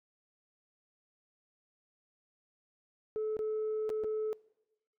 sine tone with dropouts, 432.7 Hz, A4, 29 cents flat, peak -30 dBFS, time 3.16-4.33 s, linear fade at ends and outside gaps 0 ms, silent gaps 3.368-3.391 / 3.893-3.901 / 4.037-4.044 s, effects noise-tail reverb RT60 1.0 s tail -24 dB re dry + tanh soft clip ceiling -29 dBFS

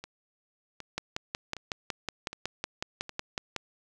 two click trains, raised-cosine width 0.2 ms, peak -14 / -23 dBFS, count 15 / 5, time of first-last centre 0.98-3.563 / 0.04-3.093 s, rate 5.42 / 1.31 Hz, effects none

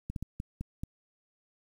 clicks, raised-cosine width 5 ms, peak -23 dBFS, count 6, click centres 0.1 / 0.162 / 0.226 / 0.401 / 0.61 / 0.835 s, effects 9-bit

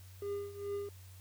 triangle tone with tremolo, 404.1 Hz, G#4, 47 cents flat, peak -32 dBFS, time 0.22-0.89 s, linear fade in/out 2 ms, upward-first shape triangle, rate 2.4 Hz, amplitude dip 85%, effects added 93 Hz sine -51 dBFS peak until 1.2 s + white hiss -61 dBFS RMS until 1.2 s

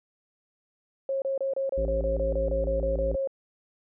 sine tone bursts, 541 Hz, C#5, 42 cents flat, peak -25 dBFS, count 14, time 1.09-3.274 s, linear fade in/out 2 ms, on 130 ms, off 28 ms
harmonic tone, 55.4 Hz, A1, 13 cents sharp, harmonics 1 / 3 / 5 / 7 / 9, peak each -28 / -39 / -40 / -38 / -45 dBFS, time 1.77-3.16 s, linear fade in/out 10 ms
effects none

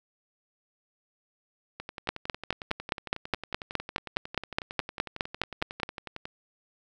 two click trains, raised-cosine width 0.3 ms, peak -9 / -21 dBFS, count 19 / 50, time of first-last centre 2.09-5.832 / 1.8-6.255 s, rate 4.81 / 11 Hz, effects none

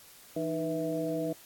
harmonic tone with a mistuned harmonic, 163.8 Hz, E3, 11 cents flat, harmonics 1 / 2 / 3 / 4, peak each -38 / -33 / -35 / -35 dBFS, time 0.36-1.33 s, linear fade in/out 5 ms, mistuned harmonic 2, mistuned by -98 cents, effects white hiss -54 dBFS RMS until 1.45 s + AAC 64 kbps

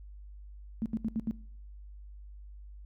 sine tone bursts, 222.8 Hz, A3, 22 cents sharp, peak -28 dBFS, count 5, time 0.82-1.31 s, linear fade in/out 0 ms, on 38 ms, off 75 ms, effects noise-tail reverb RT60 0.6 s tail -21 dB re dry + added 50 Hz sine -45 dBFS peak until 2.85 s

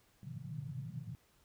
pink band-pass noise, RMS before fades -44 dBFS, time 0.23-1.15 s, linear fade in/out 0 ms, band 120 to 160 Hz, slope 48 dB/octave, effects pink hiss -70 dBFS RMS until 1.44 s

